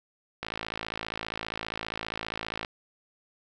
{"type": "click train", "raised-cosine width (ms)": 0.3, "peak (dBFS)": -16, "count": 123, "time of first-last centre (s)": [0.43, 2.648], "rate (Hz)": 55, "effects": []}